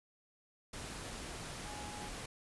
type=tone in noise; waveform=sine; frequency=834 Hz; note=G#5; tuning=7 cents sharp; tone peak=-48 dBFS; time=1.65-2.09 s; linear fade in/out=5 ms; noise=pink; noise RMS=-45 dBFS; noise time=0.73-2.26 s; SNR=-6 dB; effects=resampled to 24000 Hz